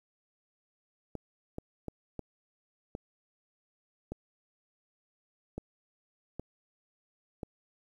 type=clicks; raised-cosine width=2 ms; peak=-24 dBFS; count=9; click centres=1.153 / 1.584 / 1.883 / 2.193 / 2.951 / 4.12 / 5.58 / 6.396 / 7.432 s; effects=10-bit